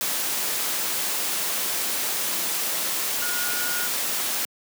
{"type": "tone in noise", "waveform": "sine", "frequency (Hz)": 1439, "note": "F#6", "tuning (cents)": -49, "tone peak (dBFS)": -30, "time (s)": [3.22, 3.87], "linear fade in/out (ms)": 0, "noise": "white", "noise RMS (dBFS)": -26, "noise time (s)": [0.01, 4.45], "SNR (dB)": -7, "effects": ["high-pass 200 Hz 12 dB/octave"]}